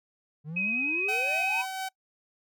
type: exponential sweep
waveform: triangle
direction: up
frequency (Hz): 144.4 to 1046.5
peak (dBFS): -32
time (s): 0.44-1.66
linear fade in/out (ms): 50
type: tone with vibrato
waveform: sine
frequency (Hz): 2526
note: D#7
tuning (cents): +26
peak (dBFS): -26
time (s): 0.56-1.62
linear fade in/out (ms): 10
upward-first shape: triangle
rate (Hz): 10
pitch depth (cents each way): 17
type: tone with tremolo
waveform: sawtooth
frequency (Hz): 761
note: F#5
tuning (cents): +48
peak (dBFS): -27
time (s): 1.08-1.89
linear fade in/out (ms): 10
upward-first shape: triangle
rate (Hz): 4.3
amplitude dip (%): 35
effects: noise-tail reverb RT60 0.1 s tail -24 dB re dry